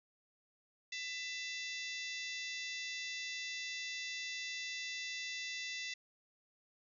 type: harmonic tone with a mistuned harmonic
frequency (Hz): 667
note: E5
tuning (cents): +20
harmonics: 3 / 4 / 5 / 6 / 7 / 8 / 9 / 10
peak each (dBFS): -44 / -46 / -48 / -50 / -51 / -52 / -53 / -54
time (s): 0.92-5.94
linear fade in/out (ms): 5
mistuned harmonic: 5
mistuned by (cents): +100
effects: none